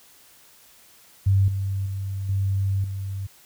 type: tone with level steps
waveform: sine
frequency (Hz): 97.5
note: G2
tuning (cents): -9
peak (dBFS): -15 / -23 / -26 / -20 / -27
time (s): 1.26-3.27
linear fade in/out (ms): 10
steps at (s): 1.48 / 1.86 / 2.29 / 2.84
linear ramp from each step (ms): 2
effects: white hiss -53 dBFS RMS until 3.45 s